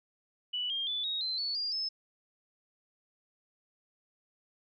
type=tone with pitch steps; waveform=sine; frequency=2960 / 3209 / 3480 / 3773 / 4090 / 4435 / 4809 / 5214 Hz; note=F#7 / G7 / A7 / A#7 / C8 / C#8 / D8 / E8; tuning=0 / +40 / -20 / +20 / -40 / 0 / +40 / -20 cents; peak=-31 dBFS; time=0.53-1.89 s; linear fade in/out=10 ms; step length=170 ms; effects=none